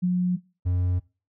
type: tone pair in turn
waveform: sine / triangle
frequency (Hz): 180 / 89.83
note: F#3 / F2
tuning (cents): -47 / +49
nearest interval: octave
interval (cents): 1204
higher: first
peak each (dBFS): -19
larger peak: neither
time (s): 0.02-0.37 / 0.65-1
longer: neither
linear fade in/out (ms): 20
effects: noise-tail reverb RT60 0.3 s tail -20 dB re dry